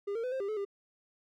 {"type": "tone with pitch steps", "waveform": "triangle", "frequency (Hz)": [403.2, 458.2, 504, 527, 397.7, 431.2, 399.7], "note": ["G4", "A#4", "B4", "C5", "G4", "A4", "G4"], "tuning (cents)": [49, -30, 35, 12, 25, -35, 34], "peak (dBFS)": -30, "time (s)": [0.07, 0.651], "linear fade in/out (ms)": 10, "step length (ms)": 83, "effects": []}